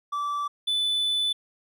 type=tone pair in turn; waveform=triangle; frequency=1161 / 3494 Hz; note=D6 / A7; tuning=-20 / -13 cents; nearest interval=octave + perfect fifth; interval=1907 cents; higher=second; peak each=-24 / -21 dBFS; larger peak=second; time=0.12-0.48 / 0.67-1.33 s; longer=second; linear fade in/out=10 ms; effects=none